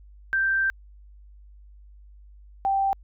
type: tone pair in turn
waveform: sine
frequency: 1568 / 782.5 Hz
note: G6 / G5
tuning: 0 / -3 cents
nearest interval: octave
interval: 1203 cents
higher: first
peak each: -20 dBFS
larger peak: neither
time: 0.33-0.7 / 2.65-2.93 s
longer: first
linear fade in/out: 0 ms
effects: added 50 Hz sine -46 dBFS peak until 3.03 s